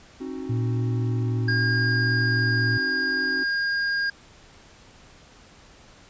triangle chord, C diminished, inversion none, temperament equal with one note detuned, 267.3 / 311.1 / 370 Hz, C4 / Eb4 / Gb4, +37 / 0 / 0 cents, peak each -31 / -35 / -34 dBFS, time 0.2-3.44 s, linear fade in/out 10 ms
sine tone with vibrato, 115.6 Hz, A#2, 14 cents flat, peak -22 dBFS, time 0.49-2.78 s, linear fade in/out 10 ms, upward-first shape triangle, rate 0.79 Hz, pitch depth 17 cents each way
square tone, 1618 Hz, G#6, 46 cents flat, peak -23 dBFS, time 1.48-4.1 s, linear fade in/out 5 ms
effects pink hiss -51 dBFS RMS until 6.09 s + resampled to 16000 Hz

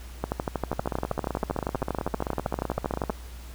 two click trains, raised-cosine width 1 ms, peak -12 / -14 dBFS, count 37 / 38, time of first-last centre 0.24-3.097 / 0.73-3.102 s, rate 12.6 / 15.6 Hz, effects added 60 Hz sine -39 dBFS peak until 3.54 s + pink hiss -49 dBFS RMS until 3.54 s

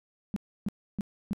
sine tone bursts, 201.9 Hz, G#3, 49 cents flat, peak -26 dBFS, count 4, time 0.34-1.332 s, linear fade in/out 0 ms, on 23 ms, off 300 ms, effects none

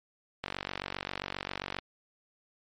click train, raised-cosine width 0.3 ms, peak -17 dBFS, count 65, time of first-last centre 0.44-1.787 s, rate 47.5 Hz, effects MP3 48 kbps

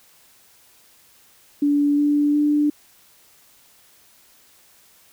sine tone with pitch steps, 289 / 292.2 / 295.4 Hz, D4 / D4 / D4, -28 / -9 / +10 cents, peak -15 dBFS, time 1.62-2.7 s, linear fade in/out 5 ms, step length 360 ms, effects white hiss -54 dBFS RMS until 5.12 s

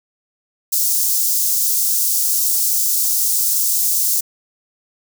white high-pass noise, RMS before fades -17 dBFS, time 0.72-4.21 s, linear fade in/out 10 ms, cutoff 5500 Hz, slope 24 dB/octave, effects none

